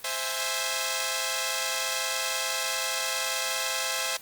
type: chord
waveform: 5% pulse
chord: C augmented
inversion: none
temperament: equal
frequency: 523.3 / 659.3 / 830.6 Hz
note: C5 / E5 / G#5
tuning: 0 / 0 / 0 cents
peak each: -20 / -20 / -21 dBFS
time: 0.04-4.17 s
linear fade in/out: 5 ms
effects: white hiss -48 dBFS RMS until 4.21 s + Opus 24 kbps